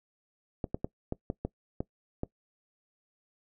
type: clicks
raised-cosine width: 2 ms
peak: -18 dBFS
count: 8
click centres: 0.642 / 0.745 / 0.845 / 1.124 / 1.301 / 1.45 / 1.805 / 2.234 s
effects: noise-tail reverb RT60 0.1 s tail -21 dB re dry